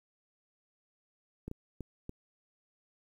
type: clicks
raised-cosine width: 3 ms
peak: -27 dBFS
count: 4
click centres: 1.48 / 1.514 / 1.807 / 2.094 s
effects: 10-bit